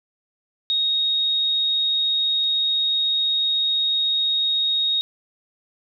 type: tone pair in turn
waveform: sine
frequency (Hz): 3746 / 3746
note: A#7 / A#7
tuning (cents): +8 / +8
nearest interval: unison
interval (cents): 0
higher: neither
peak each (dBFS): -18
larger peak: neither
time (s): 0.7-2.44 / 2.44-5.01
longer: second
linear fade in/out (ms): 0
effects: none